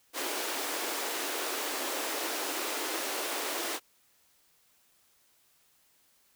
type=high-pass noise; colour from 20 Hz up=pink; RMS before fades=-34 dBFS; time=0.13-3.8 s; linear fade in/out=50 ms; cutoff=290 Hz; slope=48 dB/octave; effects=white hiss -67 dBFS RMS until 6.35 s